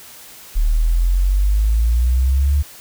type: exponential sweep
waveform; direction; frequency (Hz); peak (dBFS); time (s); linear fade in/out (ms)
sine; up; 36.71 to 73.42; -12; 0.55-2.63; 20
effects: white hiss -40 dBFS RMS until 2.8 s